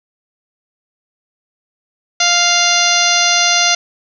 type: harmonic tone with a mistuned harmonic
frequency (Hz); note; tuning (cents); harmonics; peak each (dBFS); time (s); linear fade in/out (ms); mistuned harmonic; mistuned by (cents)
698.5; F5; 0; 1 / 2 / 3 / 4 / 5 / 6 / 7 / 8 / 9; -19 / -19 / -19 / -19 / -19 / -19 / -19 / -19 / -19; 2.2-3.75; 5; 8; +58
effects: none